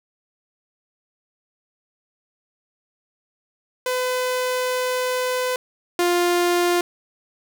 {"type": "tone pair in turn", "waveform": "sawtooth", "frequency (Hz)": [505, 350.8], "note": ["B4", "F4"], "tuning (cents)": [39, 8], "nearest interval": "tritone", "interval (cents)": 631, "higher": "first", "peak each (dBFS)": [-17, -13], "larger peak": "second", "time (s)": [[3.86, 5.56], [5.99, 6.81]], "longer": "first", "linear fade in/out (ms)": 2, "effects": []}